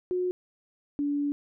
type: tone pair in turn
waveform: sine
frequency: 362.9 / 288 Hz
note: F#4 / D4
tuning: -34 / -34 cents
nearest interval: major third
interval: 400 cents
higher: first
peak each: -25 dBFS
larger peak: neither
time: 0.11-0.31 / 0.99-1.32 s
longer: second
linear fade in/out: 0 ms
effects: none